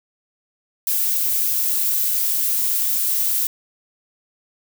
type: noise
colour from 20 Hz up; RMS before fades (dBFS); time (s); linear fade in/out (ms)
violet; -20; 0.87-3.47; 2
effects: none